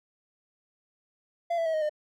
triangle tone with pitch steps, 684 / 663.4 / 643.4 / 624 / 605.2 Hz, F5 / E5 / E5 / D#5 / D#5, -36 / +11 / -42 / +5 / -48 cents, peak -23 dBFS, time 1.5-1.895 s, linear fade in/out 10 ms, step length 79 ms, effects none

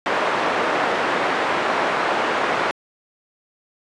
pink band-pass noise, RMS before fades -21 dBFS, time 0.06-2.71 s, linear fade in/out 0 ms, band 480 to 1800 Hz, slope 12 dB/octave, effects resampled to 22050 Hz

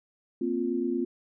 sine chord, Bb suspended second, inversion none, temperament just, 233.1 / 262.2 / 349.6 Hz, Bb3 / C4 / F4, 0 / +4 / +2 cents, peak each -32 / -30 / -29 dBFS, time 0.41-1.05 s, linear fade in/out 5 ms, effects none

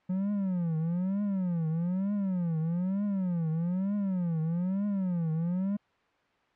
triangle tone with vibrato, 180.5 Hz, F#3, 43 cents flat, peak -25 dBFS, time 0.09-5.77 s, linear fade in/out 10 ms, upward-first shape triangle, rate 1.1 Hz, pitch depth 250 cents each way, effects white hiss -67 dBFS RMS until 6.55 s + low-pass 2000 Hz 12 dB/octave

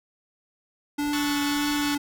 square tone with vibrato, 290.2 Hz, D4, 21 cents flat, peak -25 dBFS, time 0.98-1.98 s, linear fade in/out 10 ms, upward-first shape triangle, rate 1.7 Hz, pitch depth 17 cents each way
pink noise, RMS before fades -44 dBFS, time 0.99-1.97 s, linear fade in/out 2 ms
15% pulse chord, F# minor seventh, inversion second, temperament equal with one note detuned, 1108.7 / 1304.9 / 1480 / 1760 Hz, C#6 / E6 / F#6 / A6, 0 / -18 / 0 / 0 cents, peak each -27 / -32 / -28 / -28 dBFS, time 1.13-1.95 s, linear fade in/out 2 ms
effects none

